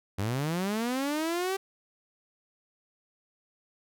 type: linear sweep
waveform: sawtooth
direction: up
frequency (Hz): 92.5 to 392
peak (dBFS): -24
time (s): 0.18-1.57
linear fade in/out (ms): 10
effects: none